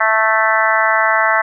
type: harmonic tone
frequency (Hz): 220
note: A3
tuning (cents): 0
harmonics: 3 / 4 / 5 / 6 / 7 / 8 / 9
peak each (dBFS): -19 / -19 / -19 / -19 / -19 / -19 / -19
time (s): 0-1.42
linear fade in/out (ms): 10
effects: none